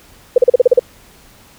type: tone bursts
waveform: sine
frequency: 496.7 Hz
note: B4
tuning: 10 cents sharp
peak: -3 dBFS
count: 8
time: 0.36-0.794 s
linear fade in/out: 5 ms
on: 21 ms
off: 38 ms
effects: pink hiss -45 dBFS RMS until 1.58 s